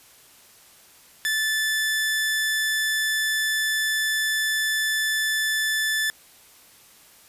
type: tone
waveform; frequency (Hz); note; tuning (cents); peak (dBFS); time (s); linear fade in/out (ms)
sawtooth; 1750; A6; -10; -18; 1.25-6.1; 0
effects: white hiss -52 dBFS RMS until 7.28 s + resampled to 32000 Hz